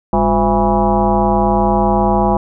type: tone with frequency modulation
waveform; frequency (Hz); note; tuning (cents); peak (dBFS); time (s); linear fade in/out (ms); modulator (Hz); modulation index
sine; 513; C5; -34; -10; 0.13-2.37; 2; 155; 3
effects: none